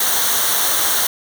white noise with comb filter, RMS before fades -17 dBFS, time 0-1.07 s, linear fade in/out 5 ms, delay 0.4 ms, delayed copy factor -0.65, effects none

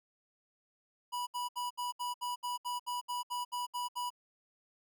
square tone bursts, 979 Hz, B5, 15 cents flat, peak -35 dBFS, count 14, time 1.12-4.104 s, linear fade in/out 20 ms, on 150 ms, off 68 ms, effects none

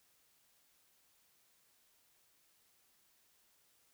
silence, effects white hiss -72 dBFS RMS until 3.93 s

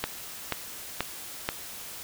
click train, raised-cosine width 0.3 ms, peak -10 dBFS, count 4, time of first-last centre 0.04-1.489 s, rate 2.07 Hz, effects white hiss -41 dBFS RMS until 2.03 s

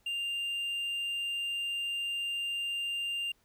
triangle tone, 2794 Hz, F7, in tune, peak -30 dBFS, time 0.06-3.32 s, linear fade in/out 5 ms, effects pink hiss -70 dBFS RMS until 3.44 s

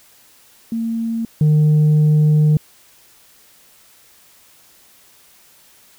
sine tone pair in turn, 228 / 152.17 Hz, A#3 / D#3, -38 / -38 cents, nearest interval perfect fifth, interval 700 cents, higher first, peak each -18 / -7 dBFS, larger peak second, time 0.72-1.25 / 1.41-2.57 s, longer second, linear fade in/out 2 ms, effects tanh soft clip ceiling -9 dBFS + white hiss -50 dBFS RMS until 5.98 s

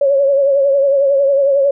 sine tone with vibrato, 554.4 Hz, C#5, in tune, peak -9 dBFS, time 0.01-1.71 s, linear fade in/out 5 ms, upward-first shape triangle, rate 11 Hz, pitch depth 62 cents each way, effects none

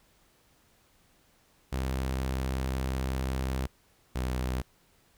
sawtooth tone pair in turn, 65.41 / 63.4 Hz, C2 / B1, 0 / +46 cents, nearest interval minor second, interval 54 cents, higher first, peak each -25 / -25 dBFS, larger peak neither, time 1.72-3.67 / 4.15-4.62 s, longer first, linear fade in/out 10 ms, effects pink hiss -65 dBFS RMS until 5.17 s

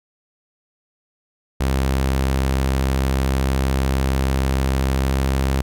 sawtooth tone with pitch glide, 66.5 to 66.89 Hz, C2 to C2, +29 to +39 cents, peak -13 dBFS, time 1.6-5.62 s, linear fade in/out 10 ms, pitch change +10 cents, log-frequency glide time 5.01-5.14 s, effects none

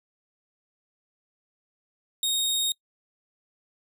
sawtooth tone, 3726 Hz, A#7, 2 cents flat, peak -20 dBFS, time 2.23-2.72 s, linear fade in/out 2 ms, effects noise-tail reverb RT60 0.1 s tail -26 dB re dry

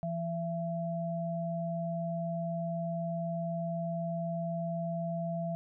sine tone pair together, 168 / 672 Hz, E3 / E5, +33 / +33 cents, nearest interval 2 octaves, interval 2400 cents, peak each -34 / -35 dBFS, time 0.03-5.55 s, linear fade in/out 0 ms, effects none

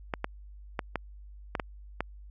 clicks, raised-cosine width 0.5 ms, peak -14 dBFS, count 7, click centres 0.138 / 0.244 / 0.792 / 0.957 / 1.552 / 1.598 / 2.006 s, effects added 50 Hz sine -45 dBFS peak until 2.3 s + AAC 48 kbps

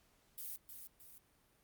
violet noise with echo, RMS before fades -45 dBFS, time 0.38-0.56 s, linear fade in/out 0 ms, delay 310 ms, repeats 2, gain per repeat -6 dB, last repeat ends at 1.18 s, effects pink hiss -72 dBFS RMS until 1.63 s + Opus 48 kbps

